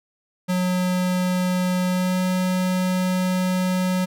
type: tone with pitch glide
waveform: square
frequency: 182.1 to 183.9 Hz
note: F#3 to F#3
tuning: -27 to -10 cents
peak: -20 dBFS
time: 0.48-4.06 s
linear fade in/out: 20 ms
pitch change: +17 cents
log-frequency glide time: 1.87-2.18 s
effects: none